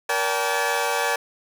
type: tone cluster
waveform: 20% pulse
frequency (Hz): 470.8 / 574 / 774 / 860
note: A#4 / D5 / G5 / A5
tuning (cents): +17 / -40 / -22 / -40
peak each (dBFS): -22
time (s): 0.09-1.16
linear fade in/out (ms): 5
effects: none

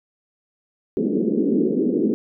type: band-pass noise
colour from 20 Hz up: pink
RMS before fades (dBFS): -20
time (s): 0.97-2.14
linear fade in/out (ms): 0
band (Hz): 200 to 430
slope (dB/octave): 48
effects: none

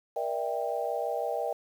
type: chord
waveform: sine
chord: E half-diminished seventh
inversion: second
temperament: just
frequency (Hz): 474.7 / 593.3 / 659.3 / 791.1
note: Bb4 / D5 / E5 / G5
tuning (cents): +31 / +18 / 0 / +16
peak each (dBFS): -34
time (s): 0.16-1.53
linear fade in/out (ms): 5
effects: 9-bit

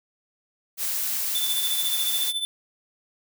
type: noise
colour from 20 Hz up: blue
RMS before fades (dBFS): -27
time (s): 0.77-2.33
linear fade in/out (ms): 50
type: tone with tremolo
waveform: square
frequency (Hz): 3520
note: A7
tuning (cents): 0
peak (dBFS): -23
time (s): 1.35-2.45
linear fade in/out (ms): 0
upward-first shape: triangle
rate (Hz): 14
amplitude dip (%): 75
effects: none

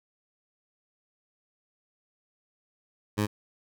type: tone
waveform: 15% pulse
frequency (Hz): 104.6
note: G#2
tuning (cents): +13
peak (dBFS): -18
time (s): 3.17-3.27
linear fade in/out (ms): 20
effects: none

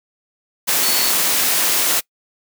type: tone in noise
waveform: sine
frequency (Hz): 4429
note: C#8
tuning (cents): -2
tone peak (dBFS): -22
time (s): 0.82-1.12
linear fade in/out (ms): 20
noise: white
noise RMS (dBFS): -17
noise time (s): 0.67-2.01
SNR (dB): -8
effects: noise-tail reverb RT60 0.1 s tail -24 dB re dry + high-pass 200 Hz 12 dB/octave

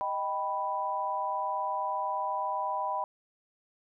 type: chord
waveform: sine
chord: Eb augmented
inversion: none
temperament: equal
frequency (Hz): 622.3 / 784 / 987.8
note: Eb5 / G5 / B5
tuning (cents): 0 / 0 / 0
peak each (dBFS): -37 / -34 / -31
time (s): 0.01-3.04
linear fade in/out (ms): 0
effects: none

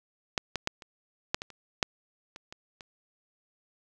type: clicks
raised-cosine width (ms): 0.2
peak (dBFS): -9 / -13 / -10 / -28 / -8 / -19 / -30 / -6 / -26 / -25 / -27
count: 11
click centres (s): 0.378 / 0.557 / 0.674 / 0.822 / 1.345 / 1.419 / 1.503 / 1.828 / 2.361 / 2.525 / 2.808
effects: none

